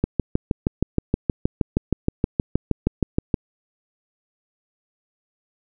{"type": "click train", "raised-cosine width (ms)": 3, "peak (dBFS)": -5, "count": 22, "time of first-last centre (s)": [0.04, 3.342], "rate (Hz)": 6.36, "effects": []}